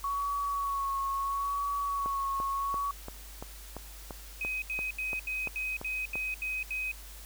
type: tone with vibrato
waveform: sine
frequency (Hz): 1115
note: C#6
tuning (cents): +10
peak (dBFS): -29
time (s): 0.04-2.91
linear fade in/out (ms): 2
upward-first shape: sine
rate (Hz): 0.75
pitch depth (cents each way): 29
type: click train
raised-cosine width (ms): 1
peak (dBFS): -25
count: 13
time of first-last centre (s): 2.06-6.156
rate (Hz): 2.93
type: tone bursts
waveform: sine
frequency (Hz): 2521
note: D#7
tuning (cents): +22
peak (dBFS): -31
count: 9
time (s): 4.41-6.916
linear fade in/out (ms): 2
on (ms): 210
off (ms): 77
effects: added 50 Hz sine -46 dBFS peak until 7.25 s + white hiss -50 dBFS RMS until 7.25 s